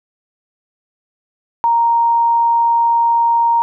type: tone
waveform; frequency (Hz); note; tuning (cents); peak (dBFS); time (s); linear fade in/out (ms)
sine; 932; A#5; -1; -10; 1.64-3.62; 0
effects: none